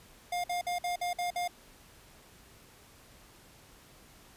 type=tone bursts; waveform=square; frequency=708 Hz; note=F5; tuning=23 cents sharp; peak=-31 dBFS; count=7; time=0.32-1.478 s; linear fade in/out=5 ms; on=120 ms; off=53 ms; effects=pink hiss -57 dBFS RMS until 4.36 s + resampled to 32000 Hz